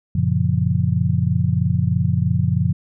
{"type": "chord", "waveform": "sine", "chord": "Gb major seventh", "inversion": "none", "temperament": "just", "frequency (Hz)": [92.5, 115.62, 138.75, 173.43], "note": ["Gb2", "Bb2", "Db3", "F3"], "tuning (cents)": [0, -14, 2, -12], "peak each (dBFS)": [-21, -21, -21, -21], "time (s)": [0.15, 2.73], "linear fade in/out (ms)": 5, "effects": []}